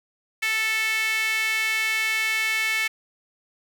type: tone with high-pass filter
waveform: sawtooth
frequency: 440 Hz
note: A4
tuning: in tune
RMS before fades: -24 dBFS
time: 0.42-2.88 s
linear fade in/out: 10 ms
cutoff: 2100 Hz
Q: 4.9
effects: none